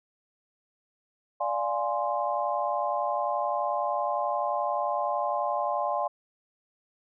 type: chord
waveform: sine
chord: D half-diminished seventh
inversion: none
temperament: equal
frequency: 587.3 / 698.5 / 830.6 / 1046.5 Hz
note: D5 / F5 / Ab5 / C6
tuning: 0 / 0 / 0 / 0 cents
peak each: -31 dBFS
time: 1.4-6.08 s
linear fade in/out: 10 ms
effects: none